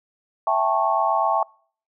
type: chord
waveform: sine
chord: A dominant seventh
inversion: second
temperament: just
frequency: 660 / 792 / 880 / 1100 Hz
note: E5 / G5 / A5 / C#6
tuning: +2 / +18 / 0 / -14 cents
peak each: -23 dBFS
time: 0.47-1.43 s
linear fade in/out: 2 ms
effects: noise-tail reverb RT60 0.5 s tail -26 dB re dry